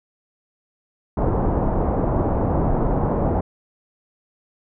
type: low-pass noise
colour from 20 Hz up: pink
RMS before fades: -20 dBFS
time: 1.17-3.41 s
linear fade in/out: 5 ms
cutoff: 920 Hz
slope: 24 dB/octave
effects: none